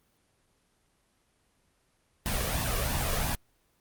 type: noise with flanger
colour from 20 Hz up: pink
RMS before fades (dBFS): -29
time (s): 2.26-3.35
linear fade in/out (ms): 0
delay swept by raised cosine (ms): 1.1 to 1.77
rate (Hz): 2.9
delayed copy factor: +0.7
effects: pink hiss -70 dBFS RMS until 3.8 s + Opus 24 kbps